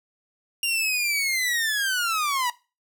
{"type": "linear sweep", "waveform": "sawtooth", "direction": "down", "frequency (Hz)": [2807, 948], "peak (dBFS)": -19, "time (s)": [0.63, 2.5], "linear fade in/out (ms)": 2, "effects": ["noise-tail reverb RT60 0.3 s tail -20 dB re dry"]}